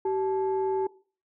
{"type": "tone pair together", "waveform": "sine", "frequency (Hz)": [384, 868.8], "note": ["G4", "A5"], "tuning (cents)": [-36, -22], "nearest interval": "octave + major second", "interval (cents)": 1414, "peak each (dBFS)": [-24, -30], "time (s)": [0.05, 0.87], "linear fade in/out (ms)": 5, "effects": ["noise-tail reverb RT60 0.4 s tail -19 dB re dry", "tanh soft clip ceiling -18 dBFS"]}